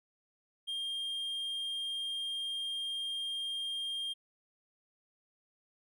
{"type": "tone", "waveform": "triangle", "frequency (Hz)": 3209, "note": "G7", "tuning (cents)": 40, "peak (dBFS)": -33, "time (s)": [0.67, 4.14], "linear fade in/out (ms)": 20, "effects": []}